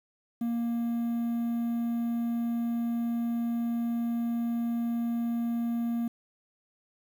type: tone with quantisation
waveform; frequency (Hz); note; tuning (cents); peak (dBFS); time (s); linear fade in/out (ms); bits
triangle; 234.2; A#3; +8; -25; 0.41-6.08; 5; 9
effects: none